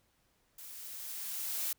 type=noise with level ramp; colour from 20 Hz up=blue; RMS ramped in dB=-49 to -34 dBFS; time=0.58-1.73 s; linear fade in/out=5 ms; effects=pink hiss -73 dBFS RMS until 1.78 s